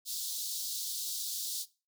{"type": "high-pass noise", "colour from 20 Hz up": "pink", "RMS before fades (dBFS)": -37, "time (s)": [0.05, 1.66], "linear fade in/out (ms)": 50, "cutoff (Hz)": 3700, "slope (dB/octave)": 48, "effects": ["noise-tail reverb RT60 0.3 s tail -19 dB re dry"]}